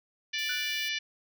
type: harmonic tone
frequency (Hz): 587.3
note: D5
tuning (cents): 0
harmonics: 3 / 4 / 5 / 6 / 7 / 8 / 9 / 10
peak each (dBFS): -37 / -34 / -36 / -38 / -42 / -43 / -45 / -44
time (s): 0.33-0.99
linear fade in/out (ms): 10
type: noise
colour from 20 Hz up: violet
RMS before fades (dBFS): -44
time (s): 0.38-0.89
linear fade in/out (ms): 10
type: tone with exponential decay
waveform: triangle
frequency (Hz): 1482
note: F#6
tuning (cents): +2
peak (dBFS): -31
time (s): 0.49-0.88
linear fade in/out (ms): 5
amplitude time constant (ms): 84
effects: none